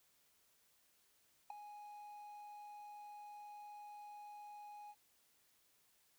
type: tone with ADSR envelope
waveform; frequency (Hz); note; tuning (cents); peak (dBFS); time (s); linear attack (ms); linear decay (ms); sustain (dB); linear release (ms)
triangle; 830.6; G#5; 0; -37; 1.5-4.95; 4; 5; -12; 50
effects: white hiss -74 dBFS RMS until 6.18 s